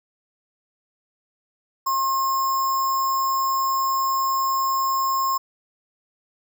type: tone with sample-and-hold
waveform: sine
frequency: 1070 Hz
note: C6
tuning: 38 cents sharp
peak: -19 dBFS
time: 1.86-5.38 s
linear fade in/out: 10 ms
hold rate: 6300 Hz
effects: none